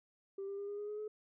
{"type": "tone with pitch steps", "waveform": "sine", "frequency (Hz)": [392, 397.5, 403, 408.6, 414.4, 420.1, 426], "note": ["G4", "G4", "G4", "G#4", "G#4", "G#4", "G#4"], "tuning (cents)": [0, 24, 48, -28, -4, 20, 44], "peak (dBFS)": -38, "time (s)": [0.38, 1.08], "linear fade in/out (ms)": 5, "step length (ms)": 100, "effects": ["tanh soft clip ceiling -36 dBFS"]}